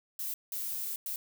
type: noise bursts at uneven times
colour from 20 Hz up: violet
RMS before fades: -36 dBFS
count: 3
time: 0.19-0.34 / 0.52-0.96 / 1.06-1.16 s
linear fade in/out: 2 ms
effects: none